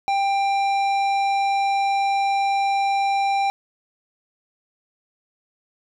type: tone with tanh clipping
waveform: sine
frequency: 791 Hz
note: G5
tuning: 15 cents sharp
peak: -20 dBFS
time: 0.08-3.5 s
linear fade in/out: 0 ms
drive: 13 dB
effects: none